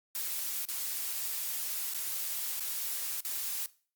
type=noise with dropouts; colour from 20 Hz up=blue; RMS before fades=-35 dBFS; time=0.15-3.66 s; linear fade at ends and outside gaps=1 ms; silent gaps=0.652-0.686 / 1.938-1.945 / 2.597-2.605 / 3.206-3.249 s; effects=noise-tail reverb RT60 0.4 s tail -19 dB re dry + Opus 48 kbps